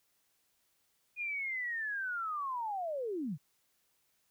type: linear sweep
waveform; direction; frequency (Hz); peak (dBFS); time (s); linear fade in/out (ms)
sine; down; 2467 to 123.47; -34; 1.16-3.38; 50
effects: white hiss -75 dBFS RMS until 4.3 s